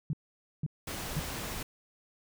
sine tone bursts, 150.2 Hz, D3, 39 cents sharp, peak -28 dBFS, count 3, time 0.1-1.196 s, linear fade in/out 2 ms, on 32 ms, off 500 ms
pink noise, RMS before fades -38 dBFS, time 0.87-1.63 s, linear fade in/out 5 ms
effects none

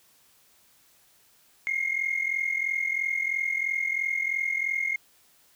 sine tone pair together, 2118 / 2161 Hz, C7 / C#7, +21 / -45 cents, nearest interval unison, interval 34 cents, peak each -27 dBFS, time 1.67-4.96 s, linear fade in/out 0 ms, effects tanh soft clip ceiling -19 dBFS + white hiss -61 dBFS RMS until 5.55 s

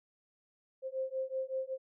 sine beating tone pair, 523.3 / 528.6 Hz, C5 / C5, 0 / +18 cents, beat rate 5.3 Hz, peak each -37 / -37 dBFS, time 0.82-1.78 s, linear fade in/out 50 ms, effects none

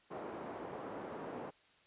pink band-pass noise, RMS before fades -45 dBFS, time 0.1-1.51 s, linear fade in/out 20 ms, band 290 to 880 Hz, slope 12 dB/octave, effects white hiss -67 dBFS RMS until 1.86 s + resampled to 8000 Hz

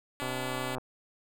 5% pulse tone, 287.4 Hz, D4, 37 cents flat, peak -24 dBFS, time 0.2-0.75 s, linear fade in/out 0 ms
click train, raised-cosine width 1 ms, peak -23 dBFS, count 73, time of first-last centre 0.22-0.782 s, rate 128 Hz
effects none

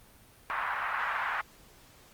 white band-pass noise, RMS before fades -32 dBFS, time 0.5-1.41 s, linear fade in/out 0 ms, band 900 to 1700 Hz, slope 24 dB/octave, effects pink hiss -57 dBFS RMS until 2.13 s + Opus 32 kbps

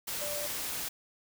sine tone in noise, 587.3 Hz, D5, in tune, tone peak -37 dBFS, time 0.21-0.47 s, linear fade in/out 10 ms, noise white, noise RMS -36 dBFS, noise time 0.07-0.89 s, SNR -4 dB, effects none

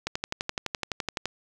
click train, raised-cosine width 0.2 ms, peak -11 dBFS, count 15, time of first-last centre 0.07-1.256 s, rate 11.8 Hz, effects none

